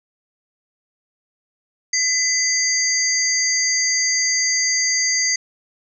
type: tone cluster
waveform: sine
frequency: 2017 / 4746 / 6220 / 6570 Hz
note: B6 / D8 / G8 / G#8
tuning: +36 / +17 / -14 / -20 cents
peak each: -22 dBFS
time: 1.93-5.36 s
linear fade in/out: 5 ms
effects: none